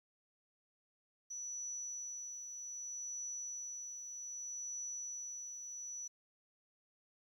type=tone with tremolo; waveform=sine; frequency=5920 Hz; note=F#8; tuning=in tune; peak=-40 dBFS; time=1.3-6.08 s; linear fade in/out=10 ms; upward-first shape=triangle; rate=0.64 Hz; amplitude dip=45%; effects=12-bit